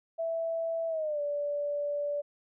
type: tone with pitch glide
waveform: sine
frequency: 659.3 to 580.6 Hz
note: E5 to D5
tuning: 0 to -20 cents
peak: -29 dBFS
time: 0.18-2.22 s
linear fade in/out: 20 ms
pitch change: -220 cents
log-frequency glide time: 0.88-1.21 s
effects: none